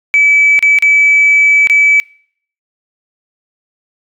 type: tone with dropouts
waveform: sine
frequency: 2298 Hz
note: D7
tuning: 38 cents flat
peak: -4 dBFS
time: 0.14-2 s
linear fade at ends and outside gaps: 0 ms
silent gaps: 0.591-0.626 / 0.787-0.824 / 1.672-1.698 s
effects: noise-tail reverb RT60 0.6 s tail -26 dB re dry + tanh soft clip ceiling -1 dBFS